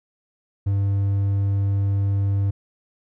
triangle tone, 99.2 Hz, G2, 21 cents sharp, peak -16 dBFS, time 0.66-2.51 s, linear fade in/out 10 ms, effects none

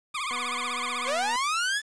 20% pulse tone with vibrato, 1133 Hz, C#6, 37 cents sharp, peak -24 dBFS, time 0.14-1.1 s, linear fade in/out 10 ms, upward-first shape triangle, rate 16 Hz, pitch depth 190 cents each way
click train, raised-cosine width 0.5 ms, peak -25 dBFS, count 258, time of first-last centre 0.31-1.359 s, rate 245 Hz
sawtooth linear sweep, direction up, 477.6 to 1760 Hz, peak -21 dBFS, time 1.05-1.82 s, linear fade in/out 50 ms
effects resampled to 22050 Hz + 8-bit

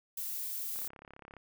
violet noise, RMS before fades -38 dBFS, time 0.17-0.88 s, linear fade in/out 5 ms
click train, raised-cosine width 0.5 ms, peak -35 dBFS, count 22, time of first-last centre 0.76-1.367 s, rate 34.6 Hz
effects none

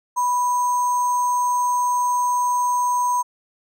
sine tone with sample-and-hold, 986 Hz, B5, 3 cents flat, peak -17 dBFS, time 0.16-3.23 s, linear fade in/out 20 ms, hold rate 7350 Hz, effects low-pass 12000 Hz 12 dB/octave

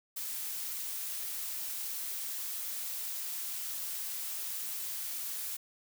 blue noise, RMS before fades -38 dBFS, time 0.16-5.57 s, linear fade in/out 10 ms, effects none

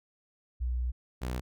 sine / sawtooth tone pair in turn, 61.3 / 62.19 Hz, B1 / B1, -12 / +13 cents, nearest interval unison, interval 25 cents, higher second, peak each -28 dBFS, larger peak neither, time 0.6-0.92 / 1.21-1.41 s, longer first, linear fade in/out 20 ms, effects none

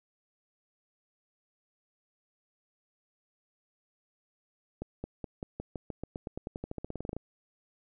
accelerating click train, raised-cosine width 2 ms, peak -23 dBFS, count 24, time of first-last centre 4.82-7.166 s, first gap 220 ms, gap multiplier 0.92, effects none

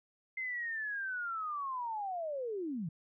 sine linear sweep, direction down, 2087 to 146.83 Hz, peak -35 dBFS, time 0.37-2.89 s, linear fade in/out 5 ms, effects none

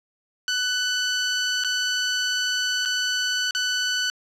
15% pulse tone with dropouts, 1494 Hz, F#6, 16 cents sharp, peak -15 dBFS, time 0.48-4.1 s, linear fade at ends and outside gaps 1 ms, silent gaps 1.638-1.646 / 2.852-2.857 / 3.509-3.549 s, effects low-pass 8000 Hz 12 dB/octave

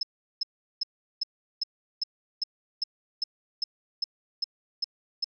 sine tone bursts, 5200 Hz, E8, 24 cents flat, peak -24 dBFS, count 14, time 0.01-5.244 s, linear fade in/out 5 ms, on 21 ms, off 380 ms, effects none

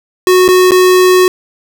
square tone with dropouts, 367.4 Hz, F#4, 12 cents flat, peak -5 dBFS, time 0.27-1.28 s, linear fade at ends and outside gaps 1 ms, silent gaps 0.48-0.487 / 0.709-0.718 s, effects none

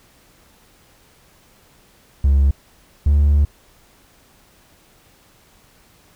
triangle tone pair in turn, 69.3 / 72.73 Hz, C#2 / D2, 0 / -16 cents, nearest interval minor second, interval 84 cents, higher second, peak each -8 / -8 dBFS, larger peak neither, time 2.24-2.51 / 3.06-3.45 s, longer second, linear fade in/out 5 ms, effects tanh soft clip ceiling -5 dBFS + pink hiss -53 dBFS RMS until 6.15 s

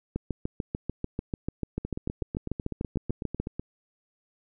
two click trains, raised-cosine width 3 ms, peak -16 / -19 dBFS, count 23 / 15, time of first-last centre 0.16-3.4 / 1.85-3.596 s, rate 6.79 / 8.02 Hz, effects none

